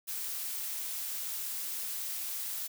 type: noise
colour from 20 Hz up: blue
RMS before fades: -37 dBFS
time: 0.07-2.68 s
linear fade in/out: 20 ms
effects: none